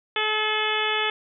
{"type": "harmonic tone", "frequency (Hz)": 430, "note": "A4", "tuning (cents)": -40, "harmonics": [1, 2, 3, 4, 5, 6, 7, 8], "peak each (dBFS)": [-30, -30, -30, -30, -30, -30, -30, -30], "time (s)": [0.16, 1.1], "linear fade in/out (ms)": 2, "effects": []}